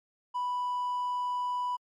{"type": "tone", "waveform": "triangle", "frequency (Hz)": 987.8, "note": "B5", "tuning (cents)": 0, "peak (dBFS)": -26, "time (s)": [0.34, 1.77], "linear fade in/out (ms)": 20, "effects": ["tanh soft clip ceiling -23 dBFS", "MP3 48 kbps"]}